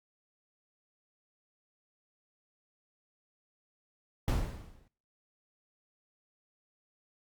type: noise with exponential decay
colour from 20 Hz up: brown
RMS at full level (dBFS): -25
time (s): 4.28-4.88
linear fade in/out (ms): 1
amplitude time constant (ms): 130
effects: noise-tail reverb RT60 0.6 s tail -26 dB re dry + Opus 48 kbps